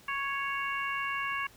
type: harmonic tone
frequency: 554.4 Hz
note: C#5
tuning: in tune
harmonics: 2 / 3 / 4 / 5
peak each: -34 / -36 / -37 / -38 dBFS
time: 0.08-1.47 s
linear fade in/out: 5 ms
effects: pink hiss -57 dBFS RMS until 1.56 s